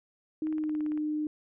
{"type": "tone with pitch glide", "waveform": "sine", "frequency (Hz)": [311.1, 303.5], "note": ["D#4", "D#4"], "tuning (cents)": [0, -43], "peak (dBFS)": -28, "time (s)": [0.42, 1.27], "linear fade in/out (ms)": 2, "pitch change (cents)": -43, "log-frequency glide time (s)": [0.52, 0.8]}
{"type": "click train", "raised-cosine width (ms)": 0.5, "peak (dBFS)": -34, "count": 10, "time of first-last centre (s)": [0.47, 0.976], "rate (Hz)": 17.8}
{"effects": []}